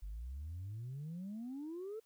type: exponential sweep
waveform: sine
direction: up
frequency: 47.03 to 453.8 Hz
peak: -40 dBFS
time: 0.02-2 s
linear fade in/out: 10 ms
effects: tanh soft clip ceiling -39 dBFS + white hiss -75 dBFS RMS until 2.05 s